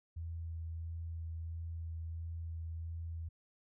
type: tone with vibrato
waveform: sine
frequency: 82.41 Hz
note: E2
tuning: in tune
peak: -39 dBFS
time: 0.16-3.29 s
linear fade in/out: 10 ms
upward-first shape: sine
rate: 1.5 Hz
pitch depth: 13 cents each way
effects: none